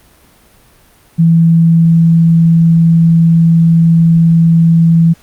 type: tone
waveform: sine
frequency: 165.6 Hz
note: E3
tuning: 8 cents sharp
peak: -4 dBFS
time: 1.18-5.14 s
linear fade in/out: 20 ms
effects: pink hiss -46 dBFS RMS until 5.22 s + Opus 32 kbps